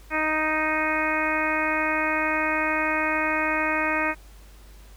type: harmonic tone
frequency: 311.1 Hz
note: D#4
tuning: in tune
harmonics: 1 / 2 / 3 / 4 / 5 / 6 / 7 / 8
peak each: -30 / -30 / -30 / -30 / -30 / -30 / -30 / -30 dBFS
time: 0.1-4.15 s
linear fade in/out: 50 ms
effects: added 50 Hz sine -45 dBFS peak until 4.96 s + pink hiss -54 dBFS RMS until 4.96 s